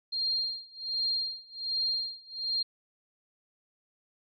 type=tone with tremolo; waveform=sine; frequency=4206 Hz; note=C8; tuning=8 cents sharp; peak=-26 dBFS; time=0.12-2.63 s; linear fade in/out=10 ms; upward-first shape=sine; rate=1.3 Hz; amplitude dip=95%; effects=none